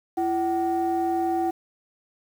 sine tone pair together, 337.1 / 756.8 Hz, E4 / F#5, +39 / +39 cents, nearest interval octave + major second, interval 1400 cents, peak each -23 dBFS, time 0.17-1.51 s, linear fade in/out 10 ms, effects tanh soft clip ceiling -17 dBFS + 8-bit

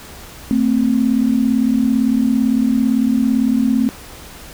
sine tone pair together, 223.8 / 261.6 Hz, A3 / C4, +30 / 0 cents, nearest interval minor third, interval 270 cents, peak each -15 dBFS, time 0.51-3.89 s, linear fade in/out 0 ms, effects added 63 Hz sine -43 dBFS peak until 4.53 s + pink hiss -37 dBFS RMS until 4.53 s

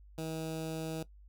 15% pulse tone with notch filter, 160 Hz, D#3, 49 cents sharp, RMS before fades -38 dBFS, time 0.18-1.03 s, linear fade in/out 2 ms, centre 1800 Hz, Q 1.2, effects noise-tail reverb RT60 0.1 s tail -17 dB re dry + added 50 Hz sine -53 dBFS peak until 1.28 s

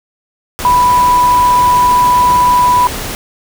sine tone in noise, 987.8 Hz, B5, in tune, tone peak -6 dBFS, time 0.65-2.87 s, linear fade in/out 0 ms, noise pink, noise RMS -21 dBFS, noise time 0.59-3.15 s, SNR +12 dB, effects none

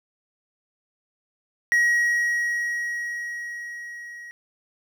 triangle tone with level ramp, 1901 Hz, A#6, 33 cents sharp, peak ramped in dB -14 to -36 dBFS, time 1.72-4.31 s, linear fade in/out 0 ms, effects none

